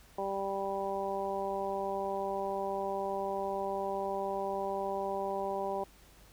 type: harmonic tone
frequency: 196 Hz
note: G3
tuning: in tune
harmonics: 1 / 2 / 3 / 4 / 5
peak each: -45 / -37 / -37 / -37 / -40 dBFS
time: 0.18-5.84 s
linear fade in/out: 5 ms
effects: added 50 Hz sine -60 dBFS peak until 6.32 s + pink hiss -60 dBFS RMS until 6.32 s